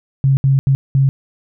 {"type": "tone bursts at uneven times", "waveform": "sine", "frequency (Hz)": 135.9, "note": "C#3", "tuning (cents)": -34, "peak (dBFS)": -9, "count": 4, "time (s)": [[0.24, 0.37], [0.44, 0.59], [0.67, 0.75], [0.95, 1.09]], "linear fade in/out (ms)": 0, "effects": []}